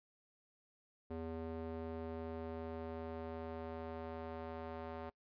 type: tone with band-pass filter sweep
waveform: square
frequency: 81.3 Hz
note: E2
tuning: 23 cents flat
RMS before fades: -45 dBFS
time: 1.1-5.1 s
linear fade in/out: 10 ms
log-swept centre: 400 to 710 Hz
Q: 1.1
effects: noise-tail reverb RT60 0.1 s tail -23 dB re dry + resampled to 11025 Hz